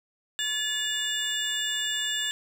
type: tone cluster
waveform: sine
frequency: 1724 / 2880 / 3535 / 7480 Hz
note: A6 / F#7 / A7 / A#8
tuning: -36 / -47 / +7 / +5 cents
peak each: -31 / -31 / -29 / -32 dBFS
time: 0.39-2.31 s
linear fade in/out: 0 ms
effects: tanh soft clip ceiling -21 dBFS + 8-bit